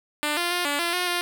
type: tone with pitch steps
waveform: 5% pulse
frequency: 297.6 / 347.8 / 353.6 / 287.8 / 342.7 / 358.5 / 351.2 Hz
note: D4 / F4 / F4 / D4 / F4 / F4 / F4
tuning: +23 / -7 / +22 / -35 / -33 / +45 / +10 cents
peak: -12 dBFS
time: 0.23-1.21 s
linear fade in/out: 0 ms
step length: 140 ms
effects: none